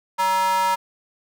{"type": "tone with high-pass filter", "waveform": "square", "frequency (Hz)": 189.1, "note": "F#3", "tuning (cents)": 38, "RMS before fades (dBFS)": -20, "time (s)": [0.18, 0.76], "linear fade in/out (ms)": 20, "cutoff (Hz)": 960, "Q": 4.5, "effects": []}